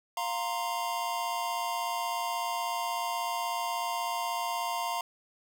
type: chord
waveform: square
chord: F suspended fourth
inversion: none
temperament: just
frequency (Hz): 698.5 / 931.3 / 1047.7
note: F5 / Bb5 / C6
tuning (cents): 0 / -2 / +2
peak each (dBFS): -36 / -34 / -37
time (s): 0.17-5.01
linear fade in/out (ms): 2
effects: none